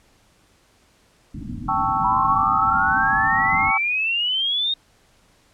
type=low-pass noise; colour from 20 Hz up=white; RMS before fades=-32 dBFS; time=1.34-3.71 s; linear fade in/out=5 ms; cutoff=300 Hz; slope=96 dB/octave
type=chord; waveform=sine; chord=A dominant seventh; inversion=third; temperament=equal; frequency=784 / 880 / 1108.7 / 1318.5 Hz; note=G5 / A5 / C#6 / E6; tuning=0 / 0 / 0 / 0 cents; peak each=-24 dBFS; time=1.68-3.78 s; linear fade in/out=10 ms
type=exponential sweep; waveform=sine; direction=up; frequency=967 to 3729 Hz; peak=-19 dBFS; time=2.04-4.74 s; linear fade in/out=5 ms
effects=pink hiss -58 dBFS RMS until 5.53 s + low-pass 10000 Hz 12 dB/octave